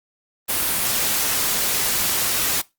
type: noise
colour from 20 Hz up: white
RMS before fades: -21 dBFS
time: 0.48-2.62 s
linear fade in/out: 20 ms
effects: noise-tail reverb RT60 0.2 s tail -19 dB re dry + Opus 32 kbps